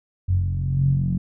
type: tone with low-pass filter sweep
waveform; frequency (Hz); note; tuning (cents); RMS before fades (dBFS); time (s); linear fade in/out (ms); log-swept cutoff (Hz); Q
10% pulse; 45; F#1; -47; -21; 0.28-1.18; 10; 92 to 170; 8.1
effects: none